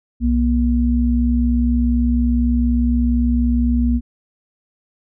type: tone pair together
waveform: sine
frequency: 63.3 / 239.2 Hz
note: B1 / A#3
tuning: +43 / +45 cents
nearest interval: octave + major seventh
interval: 2302 cents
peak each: -16 dBFS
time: 0.2-4.01 s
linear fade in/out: 50 ms
effects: none